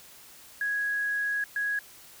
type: tone bursts at uneven times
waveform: sine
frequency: 1661.2 Hz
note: G#6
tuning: in tune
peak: -26 dBFS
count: 2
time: 0.61-1.44 / 1.56-1.79 s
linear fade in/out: 2 ms
effects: white hiss -51 dBFS RMS until 2.2 s